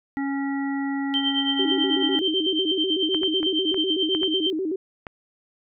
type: harmonic tone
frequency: 276.6 Hz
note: C#4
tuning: 4 cents flat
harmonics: 1 / 3 / 5 / 7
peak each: -24 / -34 / -41 / -35 dBFS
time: 0.17-2.19 s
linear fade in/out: 0 ms
type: tone with tremolo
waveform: sine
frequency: 3126 Hz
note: G7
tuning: 6 cents flat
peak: -19 dBFS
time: 1.14-4.5 s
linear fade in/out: 0 ms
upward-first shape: triangle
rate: 9.1 Hz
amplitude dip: 85%
type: tone with vibrato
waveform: sine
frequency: 345.8 Hz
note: F4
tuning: 17 cents flat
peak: -23 dBFS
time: 1.59-4.76 s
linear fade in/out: 5 ms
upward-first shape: square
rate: 8 Hz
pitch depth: 170 cents each way
type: clicks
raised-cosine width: 0.5 ms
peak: -19 dBFS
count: 7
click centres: 3.146 / 3.233 / 3.43 / 3.744 / 4.149 / 4.232 / 5.068 s
effects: none